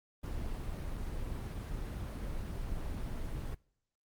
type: noise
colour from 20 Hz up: brown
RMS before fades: -38 dBFS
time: 0.23-3.55 s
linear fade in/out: 10 ms
effects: noise-tail reverb RT60 0.6 s tail -24 dB re dry + Opus 24 kbps